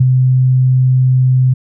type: tone with ADSR envelope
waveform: sine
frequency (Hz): 128.6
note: C3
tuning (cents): -30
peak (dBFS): -4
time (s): 0-1.54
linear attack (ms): 9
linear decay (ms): 26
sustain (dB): -3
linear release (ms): 11
effects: none